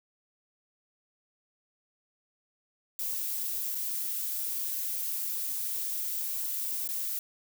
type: noise with dropouts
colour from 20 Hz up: violet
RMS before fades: -33 dBFS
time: 2.99-7.19 s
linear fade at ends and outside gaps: 1 ms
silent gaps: 3.748-3.752 / 6.876-6.888 s
effects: none